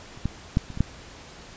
clicks, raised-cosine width 5 ms, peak -30 / -12 / -7 / -25 / -21 / -7 dBFS, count 6, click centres 0.175 / 0.256 / 0.571 / 0.703 / 0.774 / 0.806 s, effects pink hiss -45 dBFS RMS until 1.56 s + resampled to 16000 Hz

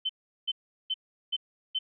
sine tone bursts, 3068 Hz, G7, 38 cents flat, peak -26 dBFS, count 5, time 0.05-1.79 s, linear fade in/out 10 ms, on 44 ms, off 380 ms, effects none

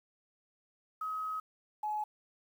sine tone pair in turn, 1271 / 848.3 Hz, D#6 / G#5, +36 / +36 cents, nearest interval perfect fifth, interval 700 cents, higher first, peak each -34 / -32 dBFS, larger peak second, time 1.01-1.4 / 1.83-2.04 s, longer first, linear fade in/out 5 ms, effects 10-bit

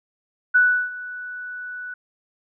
sine tone with ADSR envelope, 1482 Hz, F#6, 2 cents sharp, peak -11 dBFS, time 0.54-1.94 s, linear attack 16 ms, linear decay 340 ms, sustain -19 dB, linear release 4 ms, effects none

